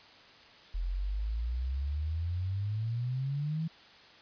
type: exponential sweep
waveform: sine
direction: up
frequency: 41.81 to 164.81 Hz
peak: -30 dBFS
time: 0.74-3.68 s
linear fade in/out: 10 ms
effects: white hiss -55 dBFS RMS until 4.21 s + resampled to 11025 Hz